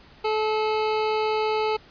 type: tone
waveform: 25% pulse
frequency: 432.6 Hz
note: A4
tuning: 29 cents flat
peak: -18 dBFS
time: 0.24-1.77 s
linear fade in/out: 10 ms
effects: pink hiss -51 dBFS RMS until 1.9 s + resampled to 11025 Hz